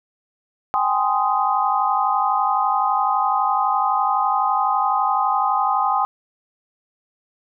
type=chord; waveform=sine; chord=Ab major seventh; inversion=third; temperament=just; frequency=778.7 / 830.6 / 1038.3 / 1245.9 Hz; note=G5 / Ab5 / C6 / Eb6; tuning=-12 / 0 / -14 / +2 cents; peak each=-22 dBFS; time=0.74-6.05 s; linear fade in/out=0 ms; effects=none